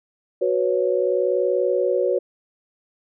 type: chord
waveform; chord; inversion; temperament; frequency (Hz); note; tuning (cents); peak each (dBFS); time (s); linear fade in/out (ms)
sine; F# suspended fourth; none; equal; 370 / 493.9 / 554.4; F#4 / B4 / C#5; 0 / 0 / 0; -22; 0.41-2.19; 10
effects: none